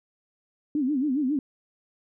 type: tone with vibrato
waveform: sine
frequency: 277.2 Hz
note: C#4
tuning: in tune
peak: -22 dBFS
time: 0.75-1.39 s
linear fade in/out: 2 ms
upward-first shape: sine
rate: 7.3 Hz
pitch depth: 180 cents each way
effects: none